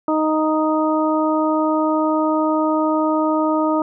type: harmonic tone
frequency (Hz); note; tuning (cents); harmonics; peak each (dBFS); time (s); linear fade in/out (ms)
311.1; D#4; 0; 1 / 2 / 3 / 4; -18 / -21 / -23 / -24; 0.08-3.82; 2
effects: none